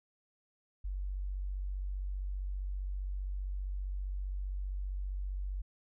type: tone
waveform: sine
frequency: 47.6 Hz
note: F#1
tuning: 50 cents sharp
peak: -34 dBFS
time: 0.84-5.62 s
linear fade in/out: 10 ms
effects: none